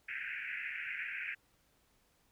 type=band-pass noise; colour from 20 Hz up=white; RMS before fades=-41 dBFS; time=0.08-1.35 s; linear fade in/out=10 ms; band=1500 to 2600 Hz; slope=96 dB/octave; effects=pink hiss -72 dBFS RMS until 2.31 s